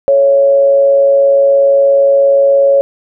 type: tone with frequency modulation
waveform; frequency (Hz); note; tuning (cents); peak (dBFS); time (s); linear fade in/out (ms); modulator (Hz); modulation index
sine; 554; C#5; -1; -5; 0.08-2.81; 0; 117; 0.29
effects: none